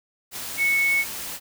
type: tone in noise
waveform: sine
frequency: 2208 Hz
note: C#7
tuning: 7 cents flat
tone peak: -18 dBFS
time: 0.57-1.05 s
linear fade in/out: 50 ms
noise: white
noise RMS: -33 dBFS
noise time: 0.31-1.4 s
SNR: +12 dB
effects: none